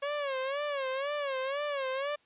sawtooth tone with vibrato, 554.4 Hz, C#5, in tune, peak -27 dBFS, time 0.02-2.16 s, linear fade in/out 10 ms, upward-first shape sine, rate 2 Hz, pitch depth 110 cents each way, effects white hiss -67 dBFS RMS until 2.25 s + resampled to 8000 Hz

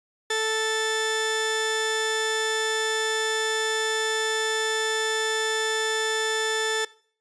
sawtooth tone pair together, 440 / 1760 Hz, A4 / A6, 0 / 0 cents, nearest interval 2 octaves, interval 2400 cents, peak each -22 / -21 dBFS, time 0.3-6.85 s, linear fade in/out 5 ms, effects noise-tail reverb RT60 0.5 s tail -21 dB re dry + resampled to 22050 Hz

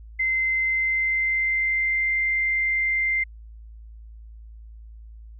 sine tone with pitch glide, 2070 to 2090 Hz, C7 to C7, -19 to -2 cents, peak -20 dBFS, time 0.19-3.24 s, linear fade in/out 10 ms, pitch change +17 cents, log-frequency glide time 0.58-2.16 s, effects added 55 Hz sine -40 dBFS peak until 5.39 s

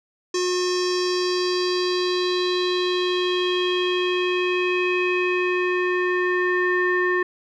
square tone with low-pass filter sweep, 361.3 Hz, F#4, 41 cents flat, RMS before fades -22 dBFS, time 0.34-7.23 s, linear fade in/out 5 ms, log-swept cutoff 6000 to 1700 Hz, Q 4.8, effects none

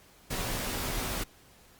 pink noise with comb filter, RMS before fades -33 dBFS, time 0.3-1.24 s, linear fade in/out 10 ms, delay 14 ms, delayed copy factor -0.5, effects pink hiss -58 dBFS RMS until 1.79 s + Opus 48 kbps

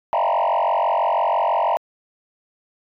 sine tone with frequency modulation, 798 Hz, G5, 31 cents sharp, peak -14 dBFS, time 0.13-1.77 s, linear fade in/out 0 ms, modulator 46.1 Hz, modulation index 4.1, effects tanh soft clip ceiling -15 dBFS

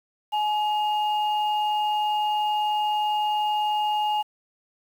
sine tone pair together, 845 / 2842 Hz, G#5 / F7, +30 / +30 cents, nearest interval octave + major sixth, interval 2100 cents, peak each -21 / -31 dBFS, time 0.32-4.23 s, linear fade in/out 20 ms, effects tanh soft clip ceiling -15 dBFS + 8-bit

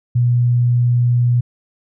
sine tone, 121.5 Hz, B2, 28 cents flat, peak -11 dBFS, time 0.15-1.41 s, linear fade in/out 10 ms, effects none

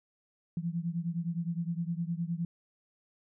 sine beating tone pair, 166.1 / 175.8 Hz, E3 / F3, +13 / +12 cents, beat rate 9.7 Hz, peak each -33 / -35 dBFS, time 0.57-2.45 s, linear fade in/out 2 ms, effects none

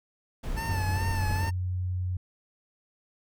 brown noise, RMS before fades -33 dBFS, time 0.43-1.5 s, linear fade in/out 10 ms
25% pulse tone with vibrato, 880 Hz, A5, in tune, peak -29 dBFS, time 0.56-1.51 s, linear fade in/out 20 ms, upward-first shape sine, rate 2.4 Hz, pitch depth 57 cents each way
sine tone with pitch glide, 92.5 to 91.07 Hz, F#2 to F#2, 0 to -27 cents, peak -27 dBFS, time 0.69-2.17 s, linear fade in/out 5 ms, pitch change -27 cents, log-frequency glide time 1.18-1.39 s
effects none

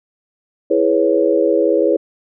sine chord, C# minor seventh, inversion first, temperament equal, 329.6 / 415.3 / 493.9 / 554.4 Hz, E4 / G#4 / B4 / C#5, 0 / 0 / 0 / 0 cents, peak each -17 dBFS, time 0.7-1.97 s, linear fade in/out 10 ms, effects none

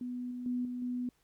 sine tone with level steps, 247.3 Hz, B3, 3 cents sharp, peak -35 / -37 / -30 / -35 / -32 dBFS, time 0.01-1.09 s, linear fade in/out 2 ms, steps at 0.31 / 0.46 / 0.65 / 0.82 s, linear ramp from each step 2 ms, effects pink hiss -72 dBFS RMS until 1.23 s + MP3 96 kbps

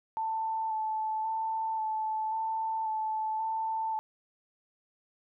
sine tone with vibrato, 880 Hz, A5, in tune, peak -29 dBFS, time 0.17-3.99 s, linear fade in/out 0 ms, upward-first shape square, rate 0.93 Hz, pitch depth 15 cents each way, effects none

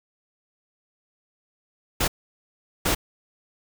pink noise bursts at uneven times, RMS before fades -22 dBFS, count 2, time 2-2.08 / 2.85-2.95 s, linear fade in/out 10 ms, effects none

